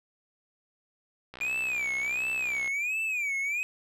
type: click train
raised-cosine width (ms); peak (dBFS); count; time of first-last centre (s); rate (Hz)
0.3; -26; 86; 1.34-2.676; 63.6
type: tone with vibrato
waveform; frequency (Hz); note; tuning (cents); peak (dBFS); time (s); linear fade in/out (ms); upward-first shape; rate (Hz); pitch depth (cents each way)
triangle; 2400; D7; +37; -26; 1.41-3.63; 0; sine; 1.4; 170
effects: none